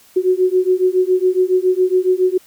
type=beating tone pair; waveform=sine; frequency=365.4 / 372.6 Hz; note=F#4 / F#4; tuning=-22 / +12 cents; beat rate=7.2 Hz; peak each=-15 dBFS; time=0.16-2.38 s; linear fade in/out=10 ms; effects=white hiss -49 dBFS RMS until 2.46 s